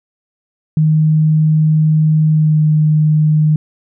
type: tone with pitch glide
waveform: sine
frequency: 155.56 to 153.6 Hz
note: D#3 to D#3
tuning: 0 to -22 cents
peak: -8 dBFS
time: 0.77-3.56 s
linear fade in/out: 2 ms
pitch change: -22 cents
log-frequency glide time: 2.3-2.62 s
effects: none